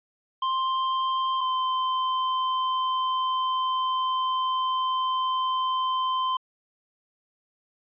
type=tone pair in turn; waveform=square; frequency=1048 / 1034.8 Hz; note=C6 / C6; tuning=+2 / -19 cents; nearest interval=unison; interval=21 cents; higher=first; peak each=-24 / -24 dBFS; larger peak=neither; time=0.42-1.41 / 1.41-6.37 s; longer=second; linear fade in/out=5 ms; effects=resampled to 8000 Hz